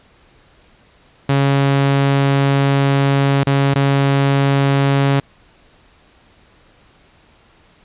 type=tone with dropouts; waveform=sawtooth; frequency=138.59 Hz; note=C#3; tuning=in tune; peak=-8 dBFS; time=1.29-5.2 s; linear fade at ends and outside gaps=5 ms; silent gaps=3.436-3.468 / 3.741-3.756 s; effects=pink hiss -51 dBFS RMS until 7.84 s + resampled to 8000 Hz